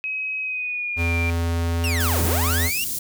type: tone with pitch glide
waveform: sine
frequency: 2542 to 2372 Hz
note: D#7 to D7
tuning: +36 to +17 cents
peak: -24 dBFS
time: 0.04-1.3 s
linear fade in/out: 0 ms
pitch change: -119 cents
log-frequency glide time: 0.41-1.17 s
type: tone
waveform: square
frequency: 84.3 Hz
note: E2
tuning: 39 cents sharp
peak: -21 dBFS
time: 0.96-2.71 s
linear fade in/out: 50 ms
type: linear two-way sweep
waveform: sawtooth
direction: down then up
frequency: 2870 to 77.78 to 2870 Hz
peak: -21 dBFS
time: 1.84-2.84 s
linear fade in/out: 0 ms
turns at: 2.23 s
type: band-stop noise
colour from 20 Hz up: white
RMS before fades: -27 dBFS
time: 2-2.99 s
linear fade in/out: 5 ms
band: 230 to 6400 Hz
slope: 12 dB/octave
effects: none